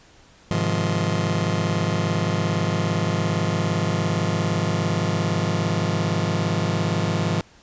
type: chord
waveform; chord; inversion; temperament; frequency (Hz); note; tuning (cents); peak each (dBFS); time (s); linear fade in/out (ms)
sawtooth; F minor seventh; first; just; 104.77 / 130.96 / 157.15 / 174.61; Ab2 / C3 / Eb3 / F3; +16 / +2 / +18 / 0; -21 / -26 / -21 / -21; 0.51-7.41; 0
effects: pink hiss -52 dBFS RMS until 7.62 s + resampled to 16000 Hz